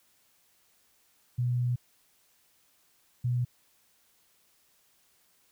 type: tone bursts at uneven times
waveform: sine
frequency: 122.9 Hz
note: B2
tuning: 8 cents flat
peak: -25 dBFS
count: 2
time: 1.38-1.76 / 3.24-3.45 s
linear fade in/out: 10 ms
effects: white hiss -67 dBFS RMS until 5.51 s